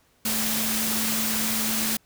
sine tone in noise, 220 Hz, A3, in tune, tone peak -30 dBFS, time 0.25-1.97 s, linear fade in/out 5 ms, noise white, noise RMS -26 dBFS, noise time 0.25-1.97 s, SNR -7 dB, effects pink hiss -63 dBFS RMS until 2.05 s

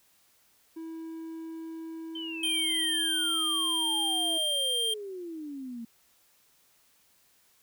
triangle tone, 325.3 Hz, E4, 23 cents flat, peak -35 dBFS, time 0.76-4.38 s, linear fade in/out 10 ms
sine exponential sweep, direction down, 3112 to 225.8 Hz, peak -36 dBFS, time 2.15-5.85 s, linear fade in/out 5 ms
square tone with pitch glide, 3154 to 3180 Hz, G7 to G7, +10 to +24 cents, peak -27 dBFS, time 2.43-4.94 s, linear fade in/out 5 ms, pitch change +14 cents, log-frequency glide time 2.91-3.41 s
effects white hiss -65 dBFS RMS until 7.62 s

